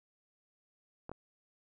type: clicks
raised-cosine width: 1 ms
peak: -29 / -28 dBFS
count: 2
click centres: 1.094 / 1.116 s
effects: none